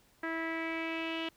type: tone with low-pass filter sweep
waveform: sawtooth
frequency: 326.7 Hz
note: E4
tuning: 15 cents flat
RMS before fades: -36 dBFS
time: 0.23-1.29 s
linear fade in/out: 5 ms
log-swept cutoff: 1800 to 3000 Hz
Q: 5.2
effects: pink hiss -66 dBFS RMS until 1.36 s